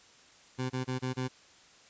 20% pulse tone bursts, 128.4 Hz, C3, 32 cents flat, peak -26 dBFS, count 5, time 0.58-1.284 s, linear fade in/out 20 ms, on 120 ms, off 26 ms, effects white hiss -58 dBFS RMS until 1.89 s + resampled to 16000 Hz

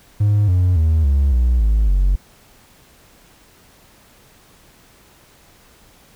triangle tone with pitch steps, 103.6 / 90.71 / 79.43 / 69.55 / 60.89 / 53.32 / 46.68 Hz, G#2 / F#2 / D#2 / C#2 / B1 / G#1 / F#1, -4 / -34 / +36 / +6 / -24 / +46 / +16 cents, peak -9 dBFS, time 0.2-2.16 s, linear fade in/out 10 ms, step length 280 ms, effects tanh soft clip ceiling -6 dBFS + pink hiss -50 dBFS RMS until 6.15 s

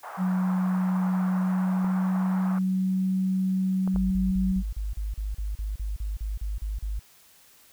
white band-pass noise, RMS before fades -39 dBFS, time 0.03-2.59 s, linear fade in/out 5 ms, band 690 to 1200 Hz, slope 24 dB/octave
sine tone with pitch glide, 185 to 188.23 Hz, F#3 to F#3, 0 to +30 cents, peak -22 dBFS, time 0.17-4.63 s, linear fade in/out 50 ms, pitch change +30 cents, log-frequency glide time 1.2-3.16 s
clicks, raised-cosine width 1 ms, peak -23 dBFS, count 3, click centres 1.845 / 3.876 / 3.961 s
sine tone bursts, 51.4 Hz, G#1, 17 cents flat, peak -27 dBFS, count 15, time 3.94-6.994 s, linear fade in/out 5 ms, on 170 ms, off 36 ms
effects white hiss -56 dBFS RMS until 7.72 s

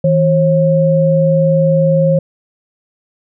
sine tone pair together, 161.38 / 540 Hz, E3 / C#5, -36 / -45 cents, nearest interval octave + major sixth, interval 2091 cents, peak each -11 dBFS, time 0.04-2.19 s, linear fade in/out 5 ms, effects none

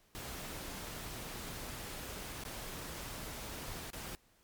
pink noise with dropouts, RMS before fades -44 dBFS, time 0.15-4.15 s, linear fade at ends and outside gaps 0 ms, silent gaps 2.437-2.451 / 3.903-3.932 s, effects pink hiss -69 dBFS RMS until 4.43 s + MP3 96 kbps

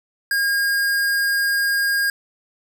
square tone, 1622 Hz, G#6, 41 cents flat, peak -18 dBFS, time 0.31-2.1 s, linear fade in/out 2 ms, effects none

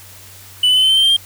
triangle tone with pitch steps, 2981 / 3010 / 3040 / 3070 / 3100 / 3131 / 3162 / 3193 Hz, F#7 / F#7 / F#7 / G7 / G7 / G7 / G7 / G7, +12 / +29 / +46 / -37 / -20 / -3 / +14 / +31 cents, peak -8 dBFS, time 0.63-1.166 s, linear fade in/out 5 ms, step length 67 ms, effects added 96 Hz sine -43 dBFS peak until 1.25 s + white hiss -40 dBFS RMS until 1.25 s

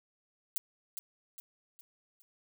violet noise with echo, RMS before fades -33 dBFS, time 0.56-0.58 s, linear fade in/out 0 ms, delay 410 ms, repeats 4, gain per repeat -7 dB, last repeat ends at 2.22 s, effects none

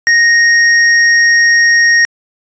sine tone with hard clipping, 1864.7 Hz, A#6, in tune, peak -7 dBFS, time 0.07-2.05 s, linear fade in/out 0 ms, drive 16 dB, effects resampled to 16000 Hz

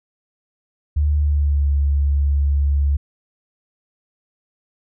sine tone with pitch glide, 74 to 70.9 Hz, D2 to C#2, +14 to +40 cents, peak -14 dBFS, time 0.96-2.97 s, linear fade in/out 10 ms, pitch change -74 cents, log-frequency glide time 1.18-1.68 s, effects none

